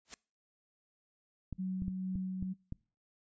white noise with exponential growth, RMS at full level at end -40 dBFS, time 0.05-0.14 s, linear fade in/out 0 ms, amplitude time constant 18 ms
clicks, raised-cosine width 5 ms, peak -27 dBFS, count 6, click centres 1.527 / 1.821 / 1.881 / 2.156 / 2.426 / 2.724 s
sine tone with tremolo, 186.8 Hz, F#3, 17 cents sharp, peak -33 dBFS, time 1.58-2.54 s, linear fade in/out 20 ms, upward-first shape sine, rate 2.2 Hz, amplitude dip 25%
effects noise-tail reverb RT60 0.4 s tail -26 dB re dry + resampled to 16000 Hz

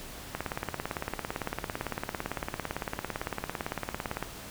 click train, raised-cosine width 0.5 ms, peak -16 dBFS, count 70, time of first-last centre 0.35-4.226 s, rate 17.8 Hz, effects pink hiss -44 dBFS RMS until 4.5 s

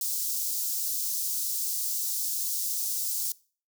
white high-pass noise, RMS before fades -30 dBFS, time 0.01-3.32 s, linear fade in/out 2 ms, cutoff 5000 Hz, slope 24 dB/octave, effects noise-tail reverb RT60 0.4 s tail -22 dB re dry

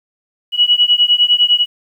sine beating tone pair, 2923 / 2932.9 Hz, F#7 / F#7, -22 / -16 cents, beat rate 9.9 Hz, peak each -12 dBFS, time 0.52-1.66 s, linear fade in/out 50 ms, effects 8-bit

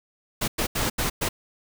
pink noise bursts at uneven times, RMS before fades -25 dBFS, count 5, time 0.41-0.48 / 0.58-0.67 / 0.75-0.9 / 0.98-1.1 / 1.21-1.29 s, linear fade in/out 10 ms, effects none

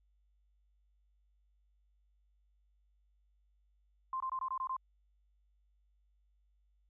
sine tone bursts, 1046.5 Hz, C6, in tune, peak -34 dBFS, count 7, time 4.13-4.766 s, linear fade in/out 2 ms, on 72 ms, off 22 ms, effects added 50 Hz sine -69 dBFS peak until 6.89 s

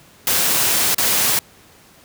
white noise with dropouts, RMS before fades -17 dBFS, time 0.27-1.39 s, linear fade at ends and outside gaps 1 ms, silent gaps 0.946-0.982 s, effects pink hiss -48 dBFS RMS until 2.04 s + high-pass 80 Hz 12 dB/octave

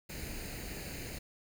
pink noise with comb filter, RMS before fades -42 dBFS, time 0.09-1.19 s, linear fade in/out 10 ms, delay 0.44 ms, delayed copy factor +0.65, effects none

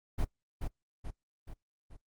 brown noise with echo, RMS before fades -29 dBFS, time 0.18-0.25 s, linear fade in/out 10 ms, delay 430 ms, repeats 4, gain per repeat -5 dB, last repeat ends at 1.97 s, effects noise-tail reverb RT60 0.1 s tail -20 dB re dry + Opus 24 kbps

